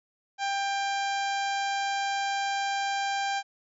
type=harmonic tone; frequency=793 Hz; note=G5; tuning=20 cents sharp; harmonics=1 / 2 / 3 / 4 / 5 / 6 / 7 / 8 / 9; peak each=-28 / -34 / -38 / -40 / -42 / -44 / -45 / -46 / -47 dBFS; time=0.38-3.43 s; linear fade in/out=50 ms; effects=none